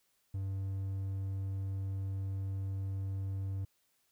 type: tone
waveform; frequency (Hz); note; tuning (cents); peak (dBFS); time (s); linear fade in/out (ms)
triangle; 96.8; G2; -21; -32; 0.34-3.65; 5
effects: white hiss -75 dBFS RMS until 4.11 s